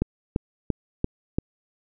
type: click train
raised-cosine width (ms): 3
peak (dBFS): -9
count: 5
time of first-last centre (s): 0.02-1.385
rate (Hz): 2.93
effects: none